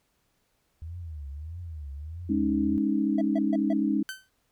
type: tone with vibrato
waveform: sine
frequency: 78 Hz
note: D#2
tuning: 5 cents sharp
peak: -35 dBFS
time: 0.82-2.78 s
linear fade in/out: 0 ms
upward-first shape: triangle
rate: 1.6 Hz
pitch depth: 240 cents each way
type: chord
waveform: sine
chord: Ab suspended fourth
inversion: none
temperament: just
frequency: 207.7 / 276.9 / 311.5 Hz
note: Ab3 / Db4 / Eb4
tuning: 0 / -2 / +2 cents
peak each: -27 dBFS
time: 2.29-4.03 s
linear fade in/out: 10 ms
type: tone bursts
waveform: triangle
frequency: 658 Hz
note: E5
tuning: 3 cents flat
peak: -27 dBFS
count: 4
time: 3.18-3.732 s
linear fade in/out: 5 ms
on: 33 ms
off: 140 ms
type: tone with exponential decay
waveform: sawtooth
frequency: 1536 Hz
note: G6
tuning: 36 cents flat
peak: -27 dBFS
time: 4.09-4.29 s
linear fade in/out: 0 ms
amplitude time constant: 42 ms
effects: pink hiss -72 dBFS RMS until 4.51 s